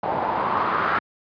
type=noise with low-pass filter sweep; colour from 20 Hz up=white; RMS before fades=-23 dBFS; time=0.03-0.99 s; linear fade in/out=5 ms; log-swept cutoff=780 to 1400 Hz; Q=3.6; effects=high-pass 100 Hz 12 dB/octave + resampled to 11025 Hz